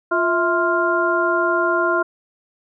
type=harmonic tone with a mistuned harmonic; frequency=349.2 Hz; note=F4; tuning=in tune; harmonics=1 / 2 / 3 / 4; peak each=-21 / -22 / -22 / -20 dBFS; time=0.11-2.03 s; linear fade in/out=10 ms; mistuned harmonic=2; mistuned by=-110 cents; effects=none